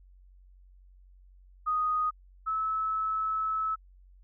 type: tone pair in turn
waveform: sine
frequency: 1244.5 / 1300.3 Hz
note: D#6 / E6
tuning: 0 / -24 cents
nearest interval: minor second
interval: 76 cents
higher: second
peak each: -25 / -27 dBFS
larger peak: first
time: 1.66-2.11 / 2.46-3.76 s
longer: second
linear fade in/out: 20 ms
effects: added 46 Hz sine -53 dBFS peak until 4.23 s